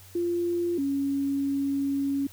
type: tone pair in turn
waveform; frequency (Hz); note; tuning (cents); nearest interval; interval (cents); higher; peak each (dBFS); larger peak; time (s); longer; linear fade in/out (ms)
sine; 346.5 / 277.6; F4 / C#4; -14 / +3; major third; 383; first; -24; neither; 0.15-0.78 / 0.78-2.27; second; 5
effects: added 94 Hz sine -50 dBFS peak until 2.32 s + white hiss -52 dBFS RMS until 2.32 s